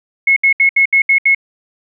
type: tone bursts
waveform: sine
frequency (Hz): 2179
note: C#7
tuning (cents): -30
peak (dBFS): -7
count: 7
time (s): 0.27-1.348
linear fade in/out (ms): 5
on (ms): 94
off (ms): 70
effects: none